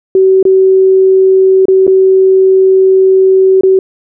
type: tone with dropouts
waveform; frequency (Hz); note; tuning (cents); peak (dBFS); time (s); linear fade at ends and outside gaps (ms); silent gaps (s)
sine; 380; F#4; +46; -3; 0.15-3.79; 2; 0.428-0.452 / 1.655-1.683 / 1.868-1.877 / 3.61-3.634
effects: none